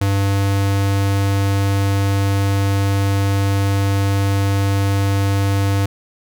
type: tone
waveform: square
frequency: 98.8 Hz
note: G2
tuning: 14 cents sharp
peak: -15 dBFS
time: 0.01-5.86 s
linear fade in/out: 5 ms
effects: none